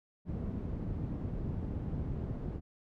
white low-pass noise, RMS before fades -37 dBFS, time 0.25-2.61 s, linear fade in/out 50 ms, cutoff 170 Hz, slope 12 dB/octave, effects none

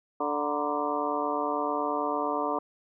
harmonic tone with a mistuned harmonic, 146.83 Hz, D3, in tune, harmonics 2 / 3 / 4 / 5 / 6 / 7 / 8, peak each -34 / -34 / -34 / -34 / -34 / -34 / -34 dBFS, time 0.2-2.59 s, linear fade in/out 5 ms, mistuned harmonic 6, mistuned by +110 cents, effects none

